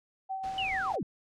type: tone with tremolo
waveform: sine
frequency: 767 Hz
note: G5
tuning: 38 cents flat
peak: -31 dBFS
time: 0.29-0.99 s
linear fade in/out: 20 ms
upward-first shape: sine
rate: 6.9 Hz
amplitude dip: 40%
type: noise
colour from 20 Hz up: pink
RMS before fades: -47 dBFS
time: 0.43-0.96 s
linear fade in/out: 10 ms
type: linear sweep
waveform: sine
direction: down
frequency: 3023 to 130.81 Hz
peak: -30 dBFS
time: 0.58-1.03 s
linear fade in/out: 2 ms
effects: low-pass 6000 Hz 12 dB/octave